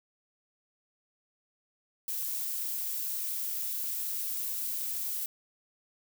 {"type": "noise", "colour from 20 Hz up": "violet", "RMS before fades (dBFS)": -34, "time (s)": [2.08, 5.26], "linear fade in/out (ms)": 2, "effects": []}